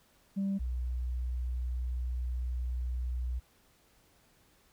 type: tone pair in turn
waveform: sine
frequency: 196 / 61.74 Hz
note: G3 / B1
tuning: 0 / 0 cents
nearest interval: octave + minor sixth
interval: 2000 cents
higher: first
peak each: -27 / -30 dBFS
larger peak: first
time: 0.36-0.59 / 0.59-3.4 s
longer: second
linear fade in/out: 20 ms
effects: tanh soft clip ceiling -27 dBFS + pink hiss -66 dBFS RMS until 4.72 s